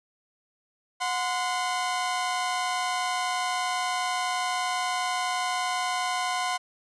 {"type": "tone pair together", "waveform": "sawtooth", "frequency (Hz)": [729, 1031], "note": ["F#5", "C6"], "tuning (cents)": [-26, -26], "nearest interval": "tritone", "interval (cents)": 600, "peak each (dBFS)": -25, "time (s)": [1, 6.58], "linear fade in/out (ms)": 20, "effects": ["resampled to 22050 Hz"]}